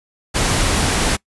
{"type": "noise", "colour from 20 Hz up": "pink", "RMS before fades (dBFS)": -17, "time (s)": [0.34, 1.17], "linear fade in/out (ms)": 20, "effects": ["noise-tail reverb RT60 0.1 s tail -23 dB re dry", "resampled to 24000 Hz"]}